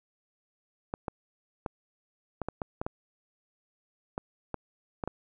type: clicks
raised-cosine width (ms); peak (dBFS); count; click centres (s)
1; -18; 12; 0.939 / 1.082 / 1.662 / 2.417 / 2.486 / 2.618 / 2.815 / 2.865 / 4.179 / 4.543 / 5.038 / 5.076
effects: none